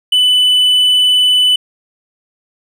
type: tone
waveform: triangle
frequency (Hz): 2993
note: F#7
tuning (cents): +19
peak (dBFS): -6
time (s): 0.12-1.56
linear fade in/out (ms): 5
effects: none